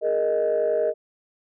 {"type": "chord", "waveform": "sine", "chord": "Ab suspended second", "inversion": "none", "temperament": "equal", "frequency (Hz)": [415.3, 466.2, 622.3], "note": ["Ab4", "Bb4", "Eb5"], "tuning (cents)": [0, 0, 0], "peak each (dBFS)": [-26, -23, -21], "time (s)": [0.01, 0.94], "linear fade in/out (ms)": 50, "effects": ["tanh soft clip ceiling -14 dBFS"]}